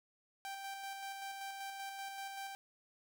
sawtooth tone with tremolo, 784 Hz, G5, in tune, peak -38 dBFS, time 0.45-2.55 s, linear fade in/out 0 ms, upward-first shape square, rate 5.2 Hz, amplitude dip 30%, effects none

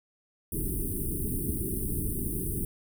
pink band-stop noise, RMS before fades -31 dBFS, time 0.52-2.65 s, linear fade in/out 2 ms, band 420 to 8900 Hz, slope 96 dB/octave, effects none

